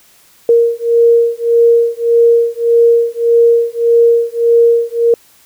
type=beating tone pair; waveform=sine; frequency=466.2 / 467.9 Hz; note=A#4 / A#4; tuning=0 / +6 cents; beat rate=1.7 Hz; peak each=-10 dBFS; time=0.49-5.14 s; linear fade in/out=2 ms; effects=white hiss -47 dBFS RMS until 5.45 s